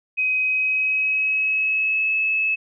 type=tone with pitch glide; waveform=sine; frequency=2523 to 2594 Hz; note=D#7 to E7; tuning=+23 to -28 cents; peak=-18 dBFS; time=0.17-2.56 s; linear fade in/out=20 ms; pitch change=+49 cents; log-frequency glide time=0.4-2.15 s; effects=none